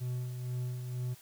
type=tone with tremolo; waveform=triangle; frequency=124.6 Hz; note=B2; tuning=16 cents sharp; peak=-30 dBFS; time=0-1.15 s; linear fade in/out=20 ms; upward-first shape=sine; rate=2.1 Hz; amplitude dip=45%; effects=white hiss -57 dBFS RMS until 1.21 s